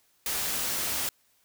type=noise; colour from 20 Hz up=white; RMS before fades=-30 dBFS; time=0.26-1.09 s; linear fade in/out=2 ms; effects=white hiss -67 dBFS RMS until 1.44 s